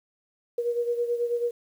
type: beating tone pair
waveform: sine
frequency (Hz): 475.1 / 484.3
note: A#4 / B4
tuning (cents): +33 / -34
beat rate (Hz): 9.2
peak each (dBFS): -25 / -31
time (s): 0.58-1.51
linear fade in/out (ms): 5
effects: 9-bit